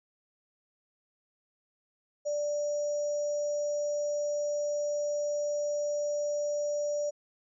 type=tone with sample-and-hold; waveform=sine; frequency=587.3 Hz; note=D5; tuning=in tune; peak=-28 dBFS; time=2.25-7.11 s; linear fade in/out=20 ms; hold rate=6300 Hz; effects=resampled to 24000 Hz